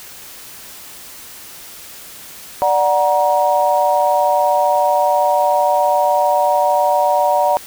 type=chord; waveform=sine; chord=D augmented; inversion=none; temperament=equal with one note detuned; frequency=587.3 / 740 / 944.3 Hz; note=D5 / F#5 / A#5; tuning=0 / 0 / +22 cents; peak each=-16 dBFS; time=2.62-7.57 s; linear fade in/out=0 ms; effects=white hiss -36 dBFS RMS until 7.66 s